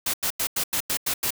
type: noise bursts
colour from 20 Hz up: white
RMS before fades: -25 dBFS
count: 8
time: 0.06-1.306 s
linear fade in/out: 5 ms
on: 77 ms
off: 90 ms
effects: none